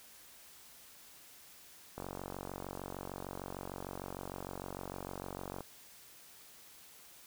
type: click train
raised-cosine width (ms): 1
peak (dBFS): -27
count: 170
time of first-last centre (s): 1.98-5.607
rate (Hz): 46.6
effects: white hiss -57 dBFS RMS until 7.26 s